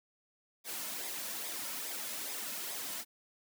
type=noise with flanger; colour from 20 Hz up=white; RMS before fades=-40 dBFS; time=0.64-3.05 s; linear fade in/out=50 ms; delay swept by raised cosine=0.69 to 2.59 ms; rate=2.4 Hz; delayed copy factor=-0.55; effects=high-pass 200 Hz 12 dB/octave